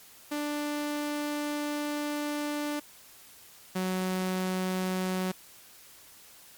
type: tone pair in turn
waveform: sawtooth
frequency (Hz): 294.7 / 185.65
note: D4 / F#3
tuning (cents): +6 / +6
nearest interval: minor sixth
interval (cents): 800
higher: first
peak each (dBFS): -26 / -24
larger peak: second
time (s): 0.31-2.8 / 3.75-5.32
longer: first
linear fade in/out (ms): 10
effects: white hiss -53 dBFS RMS until 6.57 s + MP3 96 kbps